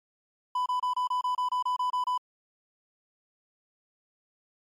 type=tone bursts; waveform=triangle; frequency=998 Hz; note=B5; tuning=18 cents sharp; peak=-23 dBFS; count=12; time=0.55-2.178 s; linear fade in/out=5 ms; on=110 ms; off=28 ms; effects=MP3 64 kbps